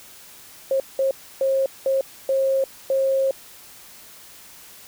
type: tone bursts at uneven times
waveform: sine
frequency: 537 Hz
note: C5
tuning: 45 cents sharp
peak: -17 dBFS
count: 6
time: 0.71-0.8 / 0.99-1.11 / 1.41-1.66 / 1.86-2.01 / 2.29-2.64 / 2.9-3.31 s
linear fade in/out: 2 ms
effects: white hiss -45 dBFS RMS until 4.87 s